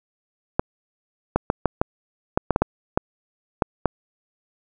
clicks, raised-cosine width 1 ms, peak -3 dBFS, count 12, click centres 0.595 / 1.36 / 1.501 / 1.657 / 1.815 / 2.375 / 2.507 / 2.561 / 2.62 / 2.975 / 3.622 / 3.857 s, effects none

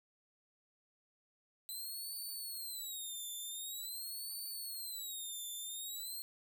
10% pulse tone with vibrato, 4000 Hz, B7, 21 cents sharp, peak -35 dBFS, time 1.69-6.22 s, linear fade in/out 0 ms, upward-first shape sine, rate 0.46 Hz, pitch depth 210 cents each way, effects none

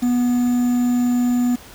triangle tone with quantisation, 245 Hz, B3, 14 cents flat, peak -13 dBFS, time 0.02-1.56 s, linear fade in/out 10 ms, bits 6, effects pink hiss -42 dBFS RMS until 1.74 s

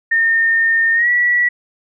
sine tone with pitch glide, 1823 to 1942.6 Hz, A#6 to B6, -39 to -29 cents, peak -11 dBFS, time 0.11-1.49 s, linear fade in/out 10 ms, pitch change +110 cents, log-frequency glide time 0.94-1.09 s, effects none

